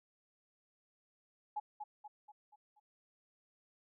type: tone with echo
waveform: sine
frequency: 840 Hz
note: G#5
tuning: 19 cents sharp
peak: -35 dBFS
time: 1.56-1.6 s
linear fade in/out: 10 ms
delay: 240 ms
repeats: 5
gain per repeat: -6 dB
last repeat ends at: 2.8 s
effects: none